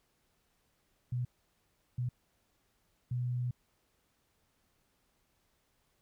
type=tone bursts at uneven times; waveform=sine; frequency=123.47 Hz; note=B2; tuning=in tune; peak=-31 dBFS; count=3; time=1.12-1.25 / 1.98-2.09 / 3.11-3.51 s; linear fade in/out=5 ms; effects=pink hiss -75 dBFS RMS until 6.01 s